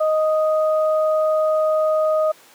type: tone pair together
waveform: sine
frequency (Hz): 624 / 1244.8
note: D#5 / D#6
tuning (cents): +5 / 0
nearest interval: octave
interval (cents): 1195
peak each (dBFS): -15 / -25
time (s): 0-2.32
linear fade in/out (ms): 10
effects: pink hiss -48 dBFS RMS until 2.54 s + high-pass 400 Hz 12 dB/octave